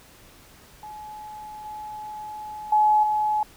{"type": "tone with level steps", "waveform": "sine", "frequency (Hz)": 850, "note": "G#5", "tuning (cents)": 40, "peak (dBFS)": [-36, -33, -15, -20], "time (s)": [0.83, 3.43], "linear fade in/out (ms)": 2, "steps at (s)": [1.65, 2.72, 3.03], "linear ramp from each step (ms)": 5, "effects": ["pink hiss -51 dBFS RMS until 3.56 s"]}